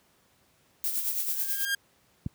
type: noise with tremolo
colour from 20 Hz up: violet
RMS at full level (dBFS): -28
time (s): 0.84-1.65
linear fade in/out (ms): 0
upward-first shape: sine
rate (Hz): 9.2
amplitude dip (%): 50
type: tone with exponential growth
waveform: sawtooth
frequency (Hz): 1611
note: G6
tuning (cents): +47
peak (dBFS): -20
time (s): 1.31-1.75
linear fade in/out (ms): 5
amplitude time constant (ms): 94
type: click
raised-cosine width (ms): 5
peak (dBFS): -16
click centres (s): 2.263
effects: pink hiss -65 dBFS RMS until 2.34 s + high-pass 80 Hz 12 dB/octave